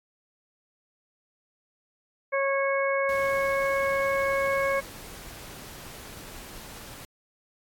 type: harmonic tone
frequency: 549 Hz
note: C#5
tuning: 17 cents flat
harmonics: 1 / 2 / 3 / 4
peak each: -25 / -30 / -32 / -31 dBFS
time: 2.32-4.81 s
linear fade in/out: 20 ms
type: noise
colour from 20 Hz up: pink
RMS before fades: -43 dBFS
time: 3.09-7.05 s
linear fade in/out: 0 ms
effects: AAC 64 kbps